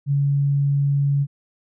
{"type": "tone", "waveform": "sine", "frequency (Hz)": 141.1, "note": "C#3", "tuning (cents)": 31, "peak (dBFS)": -16, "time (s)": [0.06, 1.27], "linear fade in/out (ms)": 50, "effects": []}